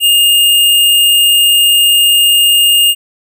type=tone with sample-and-hold; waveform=sine; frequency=2830 Hz; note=F7; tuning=22 cents sharp; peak=-5 dBFS; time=0-2.95 s; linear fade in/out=50 ms; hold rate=11025 Hz; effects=none